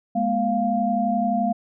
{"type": "tone cluster", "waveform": "sine", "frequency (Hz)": [208.7, 240.3, 698], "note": ["G#3", "B3", "F5"], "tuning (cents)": [9, -47, -1], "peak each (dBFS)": [-24, -25, -22], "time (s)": [0.15, 1.53], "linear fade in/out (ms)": 10, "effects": []}